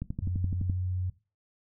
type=click train; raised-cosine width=5 ms; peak=-20 dBFS; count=9; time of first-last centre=0.02-0.698 s; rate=11.8 Hz
type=tone with pitch glide; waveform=sine; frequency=90.4 to 91.45 Hz; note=F#2 to F#2; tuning=-40 to -20 cents; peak=-28 dBFS; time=0.22-1.1 s; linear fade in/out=5 ms; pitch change=+20 cents; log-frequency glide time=0.48-0.78 s
effects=noise-tail reverb RT60 0.3 s tail -17 dB re dry